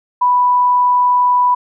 sine tone, 987.8 Hz, B5, in tune, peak -9 dBFS, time 0.21-1.55 s, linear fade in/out 10 ms, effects none

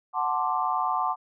sine chord, D dominant seventh, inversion first, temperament equal, 740 / 880 / 1046.5 / 1174.7 Hz, F#5 / A5 / C6 / D6, 0 / 0 / 0 / 0 cents, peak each -29 dBFS, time 0.13-1.16 s, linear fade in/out 50 ms, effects none

